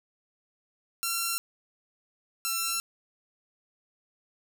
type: tone pair in turn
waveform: 5% pulse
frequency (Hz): 1363 / 1350.5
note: F6 / E6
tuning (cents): -43 / +42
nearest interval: unison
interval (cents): 15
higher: first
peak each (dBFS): -16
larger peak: neither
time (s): 1.03-1.38 / 2.45-2.8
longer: neither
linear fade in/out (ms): 0
effects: none